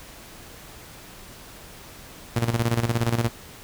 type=tone with tremolo; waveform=sawtooth; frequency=116.8 Hz; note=A#2; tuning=4 cents sharp; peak=-15 dBFS; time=2.36-3.29 s; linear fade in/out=5 ms; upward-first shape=square; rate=17 Hz; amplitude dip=70%; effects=pink hiss -44 dBFS RMS until 3.63 s